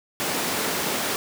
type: high-pass noise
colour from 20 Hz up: pink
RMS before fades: -26 dBFS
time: 0.2-1.16 s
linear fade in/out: 0 ms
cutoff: 230 Hz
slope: 12 dB/octave
effects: none